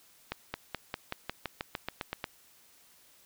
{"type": "accelerating click train", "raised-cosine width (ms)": 0.3, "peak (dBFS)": -17, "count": 13, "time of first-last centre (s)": [0.32, 2.242], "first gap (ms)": 220, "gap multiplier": 0.94, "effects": ["white hiss -61 dBFS RMS until 3.25 s"]}